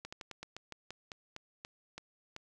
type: slowing click train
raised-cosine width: 0.2 ms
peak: -26 dBFS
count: 13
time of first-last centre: 0.05-2.364 s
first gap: 75 ms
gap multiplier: 1.16
effects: none